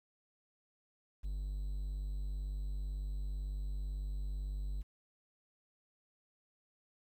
triangle tone, 49 Hz, G1, in tune, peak -34 dBFS, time 1.23-4.83 s, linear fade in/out 20 ms, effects 11-bit

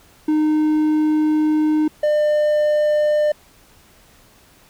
triangle tone pair in turn, 307.1 / 600.5 Hz, D#4 / D5, -23 / +38 cents, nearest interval octave, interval 1161 cents, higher second, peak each -12 dBFS, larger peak neither, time 0.28-1.88 / 2.03-3.32 s, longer first, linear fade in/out 5 ms, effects pink hiss -51 dBFS RMS until 4.69 s

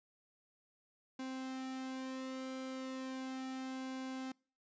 sawtooth tone with flanger, 261.6 Hz, C4, in tune, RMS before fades -43 dBFS, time 1.19-4.32 s, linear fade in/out 5 ms, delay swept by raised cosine 1.6 to 2.7 ms, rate 0.36 Hz, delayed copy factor -0.6, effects noise-tail reverb RT60 0.4 s tail -26 dB re dry + resampled to 16000 Hz

